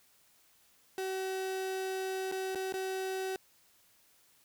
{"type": "tone with dropouts", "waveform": "35% pulse", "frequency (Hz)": 379.3, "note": "F#4", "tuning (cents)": 43, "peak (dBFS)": -32, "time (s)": [0.98, 3.36], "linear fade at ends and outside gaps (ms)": 1, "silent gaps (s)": [[2.315, 2.322], [2.549, 2.556], [2.724, 2.739]], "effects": ["white hiss -66 dBFS RMS until 4.44 s"]}